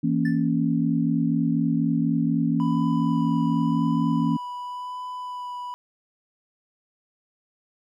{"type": "chord", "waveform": "sine", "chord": "A# diminished", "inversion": "second", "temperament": "equal", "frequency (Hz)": [164.81, 233.1, 277.2], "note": ["E3", "A#3", "C#4"], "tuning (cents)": [0, 0, 0], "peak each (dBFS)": -24, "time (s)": [0.03, 4.37], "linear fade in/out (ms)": 10}
{"type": "tone with exponential decay", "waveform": "triangle", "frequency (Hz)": 1760, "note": "A6", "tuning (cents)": 0, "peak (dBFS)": -27, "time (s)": [0.25, 0.49], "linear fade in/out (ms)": 5, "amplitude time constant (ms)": 51}
{"type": "tone with vibrato", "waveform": "triangle", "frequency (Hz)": 991, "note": "B5", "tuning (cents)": 6, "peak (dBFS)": -29, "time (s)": [2.6, 5.74], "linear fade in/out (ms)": 0, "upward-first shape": "sine", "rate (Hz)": 0.91, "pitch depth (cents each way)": 12}
{"effects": []}